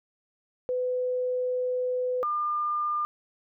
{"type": "tone pair in turn", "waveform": "sine", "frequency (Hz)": [502, 1202.6], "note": ["B4", "D6"], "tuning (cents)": [28, 41], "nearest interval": "octave + minor third", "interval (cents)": 1513, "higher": "second", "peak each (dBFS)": -25, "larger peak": "neither", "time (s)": [[0.69, 2.23], [2.23, 3.05]], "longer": "first", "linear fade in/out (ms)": 0, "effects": []}